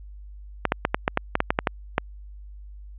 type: clicks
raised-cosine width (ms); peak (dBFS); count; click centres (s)
0.5; -4; 12; 0.653 / 0.721 / 0.851 / 0.945 / 1.079 / 1.174 / 1.354 / 1.404 / 1.505 / 1.589 / 1.672 / 1.981
effects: added 50 Hz sine -39 dBFS peak until 2.98 s + resampled to 8000 Hz